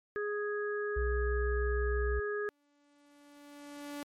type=harmonic tone; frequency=415.3 Hz; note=G#4; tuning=in tune; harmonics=1 / 3 / 4; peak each=-33 / -43 / -39 dBFS; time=0.16-2.49 s; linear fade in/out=0 ms
type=tone with vibrato; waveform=sine; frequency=61.74 Hz; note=B1; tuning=in tune; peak=-30 dBFS; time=0.96-2.2 s; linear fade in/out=10 ms; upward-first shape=sine; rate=6.2 Hz; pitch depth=12 cents each way
type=tone with exponential growth; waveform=sawtooth; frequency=289 Hz; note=D4; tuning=28 cents flat; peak=-34 dBFS; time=2.32-4.03 s; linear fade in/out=2 ms; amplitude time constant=370 ms
effects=MP3 64 kbps